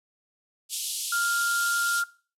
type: band-pass noise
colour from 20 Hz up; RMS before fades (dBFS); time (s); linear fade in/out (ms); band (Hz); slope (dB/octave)
white; -32; 0.69-2.04; 50; 2900 to 12000; 48
type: tone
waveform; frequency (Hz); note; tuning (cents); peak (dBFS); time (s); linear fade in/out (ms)
sine; 1396.9; F6; 0; -24; 1.12-2.04; 5
effects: noise-tail reverb RT60 0.4 s tail -20 dB re dry